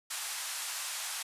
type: band-pass noise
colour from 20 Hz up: white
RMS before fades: -38 dBFS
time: 0.1-1.23 s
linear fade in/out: 10 ms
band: 760 to 11000 Hz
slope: 24 dB/octave
effects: resampled to 32000 Hz